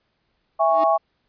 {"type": "chord", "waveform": "sine", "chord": "C# minor", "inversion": "first", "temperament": "equal with one note detuned", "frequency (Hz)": [659.3, 817.3, 1108.7], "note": ["E5", "G#5", "C#6"], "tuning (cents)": [0, -28, 0], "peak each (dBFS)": [-18, -20, -21], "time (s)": [0.59, 0.98], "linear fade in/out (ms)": 20}
{"type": "tone with exponential growth", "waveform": "40% pulse", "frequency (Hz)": 311.1, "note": "D#4", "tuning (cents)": 0, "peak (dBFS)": -25, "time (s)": [0.64, 0.84], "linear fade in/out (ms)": 5, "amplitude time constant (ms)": 43}
{"effects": ["pink hiss -70 dBFS RMS until 1.28 s", "resampled to 11025 Hz"]}